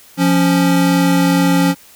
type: tone pair together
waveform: square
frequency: 174.63 / 277.2 Hz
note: F3 / C#4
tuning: 0 / 0 cents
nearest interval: minor sixth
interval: 800 cents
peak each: -14 dBFS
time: 0.17-1.75 s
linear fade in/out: 50 ms
effects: white hiss -44 dBFS RMS until 1.95 s